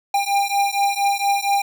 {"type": "beating tone pair", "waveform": "square", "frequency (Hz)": [798, 802.3], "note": ["G5", "G5"], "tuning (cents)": [31, 40], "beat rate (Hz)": 4.3, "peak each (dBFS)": -21, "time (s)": [0.14, 1.62], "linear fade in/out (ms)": 5, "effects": []}